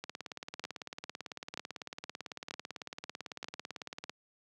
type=two click trains; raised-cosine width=0.2 ms; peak=-23 / -21 dBFS; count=74 / 4; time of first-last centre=0.04-4.096 / 0.64-3.444 s; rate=18 / 1.07 Hz; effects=high-pass 150 Hz 12 dB/octave